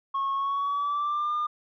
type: tone with pitch glide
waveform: sine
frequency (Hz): 1094 to 1206.9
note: C#6 to D6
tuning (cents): -23 to +47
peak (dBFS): -23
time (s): 0.14-1.47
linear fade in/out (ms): 10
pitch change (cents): +170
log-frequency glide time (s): 0.34-1.34
effects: tanh soft clip ceiling -23 dBFS